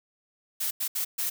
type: noise bursts at uneven times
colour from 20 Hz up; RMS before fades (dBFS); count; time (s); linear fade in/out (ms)
blue; -29; 4; 0.6-0.71 / 0.8-0.88 / 0.95-1.05 / 1.18-1.3; 10
effects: none